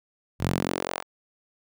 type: tone with high-pass filter sweep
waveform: sawtooth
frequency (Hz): 44.91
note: F1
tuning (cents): +49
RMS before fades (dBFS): -28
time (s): 0.39-1.04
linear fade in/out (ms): 50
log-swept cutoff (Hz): 93 to 880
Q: 1.4
effects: none